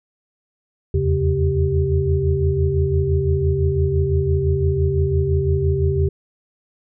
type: tone cluster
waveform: sine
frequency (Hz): 80.4 / 86.3 / 137.3 / 391.2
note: E2 / F2 / C#3 / G4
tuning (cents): -43 / -20 / -16 / -4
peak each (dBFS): -21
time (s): 0.94-6.09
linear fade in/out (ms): 5
effects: none